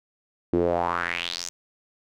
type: tone with band-pass filter sweep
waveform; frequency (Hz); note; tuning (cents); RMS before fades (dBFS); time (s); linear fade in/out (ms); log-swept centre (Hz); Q
sawtooth; 86.3; F2; -20; -26; 0.53-1.49; 0; 320 to 6800; 4.1
effects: none